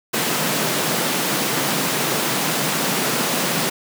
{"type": "high-pass noise", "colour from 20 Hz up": "pink", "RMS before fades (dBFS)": -21, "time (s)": [0.13, 3.7], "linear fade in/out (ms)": 10, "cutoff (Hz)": 140, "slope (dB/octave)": 48, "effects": []}